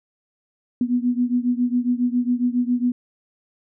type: beating tone pair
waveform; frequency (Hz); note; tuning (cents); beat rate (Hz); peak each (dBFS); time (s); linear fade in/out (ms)
sine; 242.8 / 250.1; B3 / B3; -29 / +22; 7.3; -20 / -22; 0.81-2.92; 2
effects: none